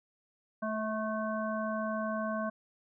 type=harmonic tone with a mistuned harmonic; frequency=218.4 Hz; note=A3; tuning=13 cents flat; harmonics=1 / 3 / 5 / 7; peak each=-35 / -35 / -38 / -41 dBFS; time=0.62-2.5 s; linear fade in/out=10 ms; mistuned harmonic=3; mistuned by=-17 cents; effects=none